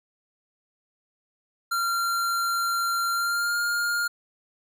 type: tone with pitch glide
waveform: square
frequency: 1378 to 1411.8 Hz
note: F6 to F6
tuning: -24 to +18 cents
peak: -24 dBFS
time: 1.71-4.08 s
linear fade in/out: 10 ms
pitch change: +42 cents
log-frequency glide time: 3.12-3.57 s
effects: none